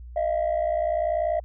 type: tone pair together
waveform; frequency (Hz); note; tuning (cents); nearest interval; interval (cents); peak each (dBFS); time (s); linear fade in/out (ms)
sine; 621 / 681.3; D#5 / F5; -3 / -43; major second; 160; -23; 0.16-1.4; 5
effects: tanh soft clip ceiling -18 dBFS + added 60 Hz sine -38 dBFS peak until 1.44 s